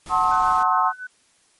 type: noise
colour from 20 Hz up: pink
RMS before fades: -39 dBFS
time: 0.06-0.63 s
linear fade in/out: 2 ms
type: chord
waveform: sine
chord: F# diminished seventh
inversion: none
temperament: just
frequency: 740 / 888 / 1065.6 / 1278.7 Hz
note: F#5 / A5 / C6 / Eb6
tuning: 0 / +16 / +31 / +47 cents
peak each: -23 / -23 / -20 / -21 dBFS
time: 0.09-0.93 s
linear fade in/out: 50 ms
type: tone with tremolo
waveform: sine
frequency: 1501 Hz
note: F#6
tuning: 24 cents sharp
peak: -29 dBFS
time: 0.31-1.07 s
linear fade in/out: 5 ms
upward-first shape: sine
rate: 7.2 Hz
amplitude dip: 80%
effects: white hiss -60 dBFS RMS until 1.59 s + MP3 48 kbps